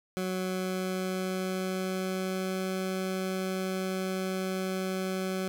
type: tone with pitch glide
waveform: 20% pulse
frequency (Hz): 185.5 to 187.98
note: F#3 to F#3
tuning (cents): +5 to +28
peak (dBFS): -25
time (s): 0.17-5.48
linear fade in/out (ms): 0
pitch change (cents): +23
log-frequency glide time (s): 0.38-2.66
effects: none